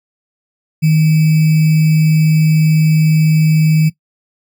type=tone with sample-and-hold; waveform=sine; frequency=157 Hz; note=D#3; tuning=16 cents sharp; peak=-7 dBFS; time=0.82-3.9 s; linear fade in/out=20 ms; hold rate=2450 Hz; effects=noise-tail reverb RT60 0.1 s tail -19 dB re dry